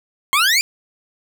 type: exponential sweep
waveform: 20% pulse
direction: up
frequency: 1046.5 to 2457 Hz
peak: -8 dBFS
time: 0.33-0.61 s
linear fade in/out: 0 ms
effects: none